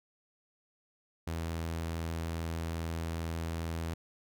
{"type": "tone", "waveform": "sawtooth", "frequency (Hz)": 82.41, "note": "E2", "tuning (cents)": 0, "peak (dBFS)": -30, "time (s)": [1.27, 3.94], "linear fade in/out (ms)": 5, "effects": []}